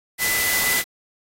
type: tone in noise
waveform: sine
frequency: 2000 Hz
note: B6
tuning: 21 cents sharp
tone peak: -22 dBFS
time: 0.18-0.84 s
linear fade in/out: 50 ms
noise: white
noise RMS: -22 dBFS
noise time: 0.18-0.84 s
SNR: -3 dB
effects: AAC 48 kbps